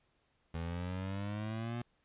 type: exponential sweep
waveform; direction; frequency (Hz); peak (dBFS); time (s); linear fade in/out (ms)
25% pulse; up; 81.4 to 121; -33; 0.54-1.82; 5
effects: pink hiss -75 dBFS RMS until 2.04 s + resampled to 8000 Hz